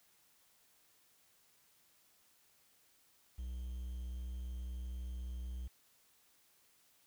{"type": "tone with quantisation", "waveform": "triangle", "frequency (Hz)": 61.74, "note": "B1", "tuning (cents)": 0, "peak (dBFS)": -38, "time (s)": [3.38, 5.68], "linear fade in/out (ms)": 10, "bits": 11, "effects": ["white hiss -70 dBFS RMS until 7.06 s"]}